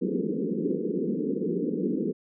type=band-pass noise; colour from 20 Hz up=pink; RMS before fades=-28 dBFS; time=0.01-2.13 s; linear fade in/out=20 ms; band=170 to 480 Hz; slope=96 dB/octave; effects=none